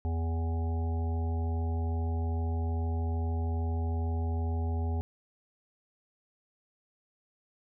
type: harmonic tone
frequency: 82.41 Hz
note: E2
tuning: in tune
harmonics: 1 / 3 / 5 / 7 / 9 / 10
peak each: -28 / -40 / -43 / -51 / -45 / -47 dBFS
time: 0.05-5.01 s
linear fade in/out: 0 ms
effects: none